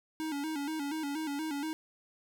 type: tone with vibrato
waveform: square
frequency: 299 Hz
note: D4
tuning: 31 cents sharp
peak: -34 dBFS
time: 0.2-1.73 s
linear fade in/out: 0 ms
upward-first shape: square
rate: 4.2 Hz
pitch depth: 93 cents each way
effects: none